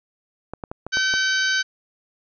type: clicks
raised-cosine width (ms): 1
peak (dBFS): -17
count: 6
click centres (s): 0.536 / 0.638 / 0.715 / 0.866 / 0.971 / 1.139
type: harmonic tone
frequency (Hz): 767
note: G5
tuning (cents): -38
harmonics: 2 / 3 / 4 / 5 / 6 / 7 / 8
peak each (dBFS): -20 / -34 / -28 / -30 / -28 / -36 / -31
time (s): 0.92-1.63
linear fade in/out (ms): 20
effects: none